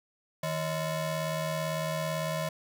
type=ring-modulated tone; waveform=30% pulse; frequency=396.1 Hz; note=G4; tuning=18 cents sharp; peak=-24 dBFS; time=0.43-2.49 s; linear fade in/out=5 ms; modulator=237 Hz; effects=none